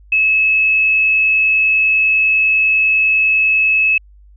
sine tone, 2590 Hz, E7, 31 cents flat, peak -10 dBFS, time 0.12-3.98 s, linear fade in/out 5 ms, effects added 50 Hz sine -41 dBFS peak until 4.36 s

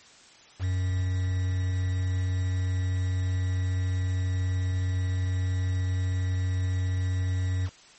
triangle tone with quantisation, 92.5 Hz, F#2, in tune, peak -22 dBFS, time 0.59-7.7 s, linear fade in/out 50 ms, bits 7, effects white hiss -53 dBFS RMS until 7.98 s + MP3 32 kbps

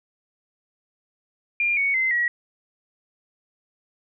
sine tone with pitch steps, 2400 / 2226 / 2065 / 1915.9 Hz, D7 / C#7 / C7 / A#6, +37 / +7 / -23 / +47 cents, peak -19 dBFS, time 1.6-2.28 s, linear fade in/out 2 ms, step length 170 ms, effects none

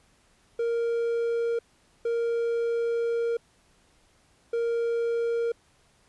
triangle tone bursts at uneven times, 466.2 Hz, A#4, in tune, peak -22 dBFS, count 3, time 0.59-1.59 / 2.05-3.37 / 4.53-5.52 s, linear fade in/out 5 ms, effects pink hiss -63 dBFS RMS until 6.08 s + resampled to 24000 Hz

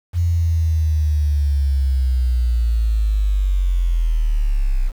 sine linear sweep, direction down, 87 to 30.87 Hz, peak -14 dBFS, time 0.13-4.92 s, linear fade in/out 50 ms, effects 7-bit

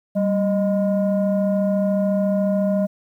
sine tone pair together, 194.66 / 618 Hz, G3 / D#5, -12 / -12 cents, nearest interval octave + minor sixth, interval 2000 cents, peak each -17 / -19 dBFS, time 0.15-2.87 s, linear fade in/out 20 ms, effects tanh soft clip ceiling -13 dBFS + 9-bit

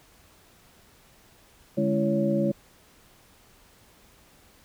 sine tone cluster, 148.3 / 209.1 / 278.8 / 335.7 / 558 Hz, D3 / G#3 / C#4 / E4 / C#5, +17 / +12 / +10 / +32 / +11 cents, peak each -30 / -25 / -34 / -28 / -27 dBFS, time 1.77-2.52 s, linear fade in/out 10 ms, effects pink hiss -57 dBFS RMS until 4.64 s

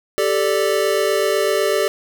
square chord, G suspended second, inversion none, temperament equal, 392 / 440 / 587.3 Hz, G4 / A4 / D5, 0 / 0 / 0 cents, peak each -21 dBFS, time 0.18-1.88 s, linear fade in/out 0 ms, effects none

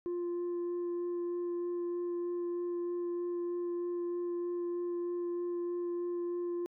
sine tone with vibrato, 349.2 Hz, F4, in tune, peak -30 dBFS, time 0.06-6.66 s, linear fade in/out 0 ms, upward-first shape sine, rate 3.2 Hz, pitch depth 8 cents each way, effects tanh soft clip ceiling -32 dBFS

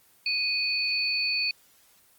sine tone pair together, 2489 / 4466 Hz, D#7 / C#8, 0 / +12 cents, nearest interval minor seventh, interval 1012 cents, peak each -27 dBFS, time 0.26-1.51 s, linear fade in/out 2 ms, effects white hiss -60 dBFS RMS until 2.18 s + Opus 24 kbps

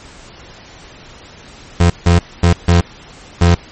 30% pulse tone bursts at uneven times, 86.2 Hz, F2, 22 cents flat, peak -4 dBFS, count 5, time 1.8-1.9 / 2.06-2.19 / 2.43-2.53 / 2.68-2.81 / 3.41-3.55 s, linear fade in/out 5 ms, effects pink hiss -38 dBFS RMS until 3.71 s + MP3 32 kbps

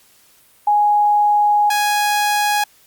sine / sawtooth tone pair in turn, 830.6 / 830.6 Hz, G#5 / G#5, 0 / 0 cents, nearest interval unison, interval 0 cents, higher neither, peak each -11 / -11 dBFS, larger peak neither, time 0.67-1.7 / 1.7-2.64 s, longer first, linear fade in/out 5 ms, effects white hiss -52 dBFS RMS until 2.86 s + Opus 48 kbps

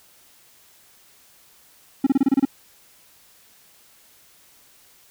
triangle tone bursts, 271.1 Hz, C#4, 38 cents flat, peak -11 dBFS, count 8, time 2.04-2.452 s, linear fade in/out 5 ms, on 27 ms, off 28 ms, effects white hiss -54 dBFS RMS until 5.1 s

